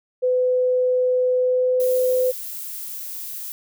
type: tone with pitch glide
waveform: sine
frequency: 504 to 508.1 Hz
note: B4 to B4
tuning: +35 to +49 cents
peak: -16 dBFS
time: 0.22-2.32 s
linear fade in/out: 20 ms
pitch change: +14 cents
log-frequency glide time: 1.39-1.97 s
type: noise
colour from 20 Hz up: violet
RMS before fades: -32 dBFS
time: 1.8-3.52 s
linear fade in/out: 0 ms
effects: none